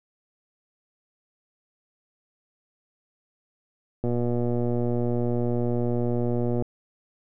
click train, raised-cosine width 2 ms, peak -14 dBFS, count 311, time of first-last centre 4.04-6.623 s, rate 120 Hz, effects none

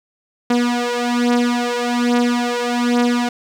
sawtooth beating tone pair, 241.2 / 242.4 Hz, B3 / B3, -41 / -32 cents, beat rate 1.2 Hz, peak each -14 / -15 dBFS, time 0.5-3.29 s, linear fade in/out 5 ms, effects low-pass 7000 Hz 12 dB/octave + 8-bit

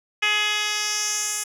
10% pulse tone with band-pass filter sweep, 420.4 Hz, G#4, 21 cents sharp, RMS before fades -24 dBFS, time 0.22-1.44 s, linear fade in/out 10 ms, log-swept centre 2700 to 8500 Hz, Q 2.3, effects none

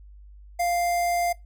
square tone with notch filter, 698 Hz, F5, 1 cent flat, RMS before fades -24 dBFS, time 0.59-1.33 s, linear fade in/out 10 ms, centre 3600 Hz, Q 1.9, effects noise-tail reverb RT60 0.2 s tail -22 dB re dry + added 50 Hz sine -44 dBFS peak until 1.45 s

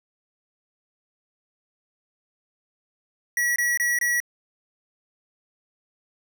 square tone bursts, 1928 Hz, B6, 42 cents flat, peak -21 dBFS, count 4, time 3.37-4.202 s, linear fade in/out 2 ms, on 190 ms, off 24 ms, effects none

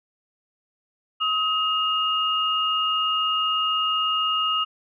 sine tone pair together, 1266 / 2842 Hz, D#6 / F7, +30 / +30 cents, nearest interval octave + major second, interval 1400 cents, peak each -23 dBFS, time 1.2-4.65 s, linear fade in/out 20 ms, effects none

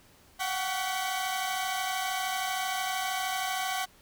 sawtooth tone cluster, 722 / 755 / 1127 / 1964 / 3125 Hz, F#5 / F#5 / C#6 / B6 / G7, -43 / +35 / +28 / -10 / -6 cents, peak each -35 / -28 / -33 / -36 / -37 dBFS, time 0.39-3.86 s, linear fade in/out 20 ms, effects pink hiss -59 dBFS RMS until 4.01 s

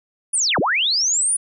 sine linear two-way sweep, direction down then up, 9910 to 116.54 to 9910 Hz, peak -16 dBFS, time 0.33-1.37 s, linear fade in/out 10 ms, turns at 0.59 s, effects none

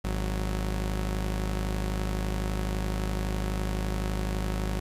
sawtooth tone pair together, 51.88 / 185 Hz, G#1 / F#3, -1 / 0 cents, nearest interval octave + minor seventh, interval 2201 cents, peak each -24 / -31 dBFS, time 0.04-4.8 s, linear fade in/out 10 ms, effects resampled to 32000 Hz + 10-bit

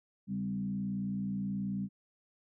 sine tone with frequency modulation, 195.8 Hz, G3, 2 cents flat, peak -32 dBFS, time 0.27-1.89 s, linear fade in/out 50 ms, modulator 58.7 Hz, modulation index 0.71, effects none

